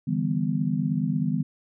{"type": "chord", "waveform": "sine", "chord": "E minor seventh", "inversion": "third", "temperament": "just", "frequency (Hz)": [148.33, 164.81, 197.78, 247.2], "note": ["D3", "E3", "G3", "B3"], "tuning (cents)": [18, 0, 16, 2], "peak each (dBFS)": -28, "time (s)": [0.07, 1.43], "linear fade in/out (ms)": 10, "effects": []}